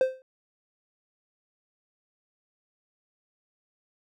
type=tone with exponential decay; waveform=triangle; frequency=520 Hz; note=C5; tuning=11 cents flat; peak=-14 dBFS; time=0.01-0.22 s; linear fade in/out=1 ms; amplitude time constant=45 ms; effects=none